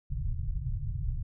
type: low-pass noise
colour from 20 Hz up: pink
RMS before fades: -32 dBFS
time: 0.1-1.23 s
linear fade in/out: 10 ms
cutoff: 150 Hz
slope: 96 dB/octave
effects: none